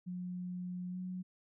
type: tone with pitch glide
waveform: sine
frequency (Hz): 180 to 183.25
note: F#3 to F#3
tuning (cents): -47 to -16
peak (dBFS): -38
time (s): 0.06-1.23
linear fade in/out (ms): 20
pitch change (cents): +31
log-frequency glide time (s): 0.9-0.98
effects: none